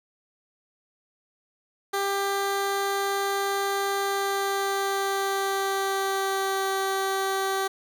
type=tone with pitch glide; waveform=15% pulse; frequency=396.1 to 387.1 Hz; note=G4 to G4; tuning=+18 to -22 cents; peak=-18 dBFS; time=1.93-7.68 s; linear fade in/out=10 ms; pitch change=-40 cents; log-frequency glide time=4-6.7 s; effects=none